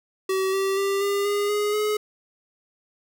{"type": "tone with pitch steps", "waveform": "square", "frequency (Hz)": [381.1, 387.8, 394.5, 401.4, 408.5, 415.6, 422.9], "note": ["G4", "G4", "G4", "G4", "G#4", "G#4", "G#4"], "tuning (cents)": [-49, -19, 11, 41, -29, 1, 31], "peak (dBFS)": -22, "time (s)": [0.29, 1.97], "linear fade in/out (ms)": 5, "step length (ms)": 240, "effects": []}